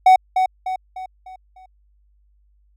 triangle tone with echo, 748 Hz, F#5, 19 cents sharp, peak -5 dBFS, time 0.06-0.16 s, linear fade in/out 5 ms, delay 300 ms, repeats 5, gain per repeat -7 dB, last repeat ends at 1.66 s, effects added 50 Hz sine -55 dBFS peak until 2.76 s

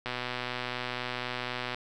click train, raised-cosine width 0.3 ms, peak -17 dBFS, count 210, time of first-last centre 0.06-1.745 s, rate 124 Hz, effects none

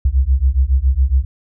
sine beating tone pair, 62.6 / 69.8 Hz, B1 / C#2, +24 / +13 cents, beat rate 7.2 Hz, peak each -14 dBFS, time 0.05-1.25 s, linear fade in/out 5 ms, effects none

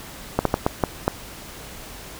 slowing click train, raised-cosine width 1 ms, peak -3 dBFS, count 6, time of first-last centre 0.39-1.08 s, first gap 63 ms, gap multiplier 1.4, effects pink hiss -39 dBFS RMS until 2.19 s

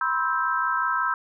sine chord, C major seventh, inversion third, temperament just, 981.1 / 1046.5 / 1308.1 / 1569.8 Hz, B5 / C6 / E6 / G6, -12 / 0 / -14 / +2 cents, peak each -29 / -29 / -25 / -27 dBFS, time 0.01-1.14 s, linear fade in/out 2 ms, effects none

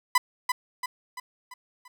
30% pulse tone with echo, 1000 Hz, B5, 21 cents sharp, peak -14 dBFS, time 0.15-0.18 s, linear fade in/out 5 ms, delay 340 ms, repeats 5, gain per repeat -6 dB, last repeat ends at 1.88 s, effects none

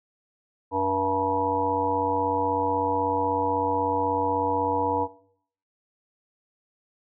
harmonic tone, 96.2 Hz, G2, 32 cents flat, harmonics 1 / 3 / 5 / 7 / 9 / 10, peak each -36 / -30 / -28 / -35 / -28 / -26 dBFS, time 0.71-5.08 s, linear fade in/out 50 ms, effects noise-tail reverb RT60 0.6 s tail -17 dB re dry

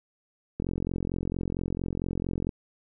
click train, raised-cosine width 3 ms, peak -17 dBFS, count 85, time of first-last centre 0.6-2.492 s, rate 44.4 Hz, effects none

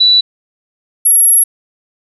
sine tone pair in turn, 3954 / 11239 Hz, B7 / F9, +1 / +10 cents, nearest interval octave + tritone, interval 1809 cents, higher second, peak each -5 dBFS, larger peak neither, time 0-0.21 / 1.05-1.44 s, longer second, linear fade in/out 10 ms, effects none

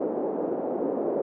white band-pass noise, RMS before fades -28 dBFS, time 0-1.22 s, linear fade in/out 10 ms, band 250 to 570 Hz, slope 24 dB/octave, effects none

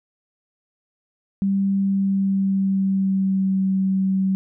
sine tone with pitch glide, 196 to 191.19 Hz, G3 to G3, 0 to -43 cents, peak -17 dBFS, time 1.42-4.35 s, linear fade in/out 0 ms, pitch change -43 cents, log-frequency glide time 1.75-3.61 s, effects none

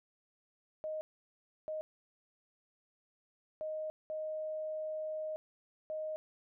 sine tone bursts at uneven times, 622.3 Hz, D#5, in tune, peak -36 dBFS, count 5, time 0.84-1.01 / 1.68-1.81 / 3.61-3.9 / 4.1-5.36 / 5.9-6.16 s, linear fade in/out 0 ms, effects none

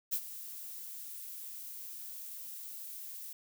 violet noise with ADSR envelope, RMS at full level -31 dBFS, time 0.11-3.33 s, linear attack 25 ms, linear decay 65 ms, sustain -14 dB, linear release 3 ms, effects none

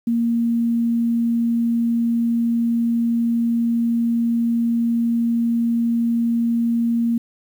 sine tone, 233.1 Hz, A#3, in tune, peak -16 dBFS, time 0.07-7.18 s, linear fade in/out 5 ms, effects 8-bit

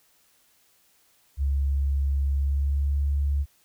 sine tone with pitch glide, 69.3 to 70.84 Hz, C#2 to C#2, 0 to +38 cents, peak -21 dBFS, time 1.37-3.46 s, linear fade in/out 50 ms, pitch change +38 cents, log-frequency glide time 2.34-2.99 s, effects white hiss -63 dBFS RMS until 3.64 s

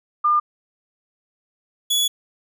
sine / sawtooth tone pair in turn, 1204 / 3396 Hz, D6 / G#7, +43 / +38 cents, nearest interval octave + tritone, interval 1795 cents, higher second, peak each -14 dBFS, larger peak neither, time 0.24-0.4 / 1.9-2.08 s, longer second, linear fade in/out 10 ms, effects none

